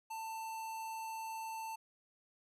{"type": "tone with notch filter", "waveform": "square", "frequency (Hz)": 891, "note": "A5", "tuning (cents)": 22, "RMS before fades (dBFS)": -43, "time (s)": [0.1, 1.76], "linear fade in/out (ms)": 10, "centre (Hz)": 3800, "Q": 1.9, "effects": ["resampled to 32000 Hz", "13-bit"]}